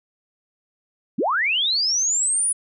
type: linear sweep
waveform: sine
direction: up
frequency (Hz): 159.5 to 9956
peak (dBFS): -18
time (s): 1.18-2.53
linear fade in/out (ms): 10
effects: none